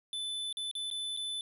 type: tone with dropouts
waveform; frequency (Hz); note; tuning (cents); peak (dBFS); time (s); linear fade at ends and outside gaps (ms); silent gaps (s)
square; 3508; A7; -6; -35; 0.13-1.41; 1; 0.527-0.57 / 0.713-0.752 / 0.902-0.912 / 1.166-1.172
effects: resampled to 32000 Hz